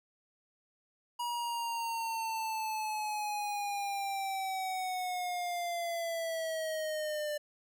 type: linear sweep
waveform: square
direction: down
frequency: 962 to 592 Hz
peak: -34 dBFS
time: 1.19-7.38 s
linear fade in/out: 10 ms
effects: none